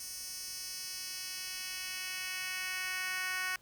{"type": "tone with high-pass filter sweep", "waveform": "10% pulse", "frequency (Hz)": 370, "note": "F#4", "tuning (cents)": 0, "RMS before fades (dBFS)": -39, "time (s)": [0, 3.56], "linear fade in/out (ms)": 2, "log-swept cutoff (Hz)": [6500, 1600], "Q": 1.3, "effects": ["pink hiss -64 dBFS RMS until 3.61 s"]}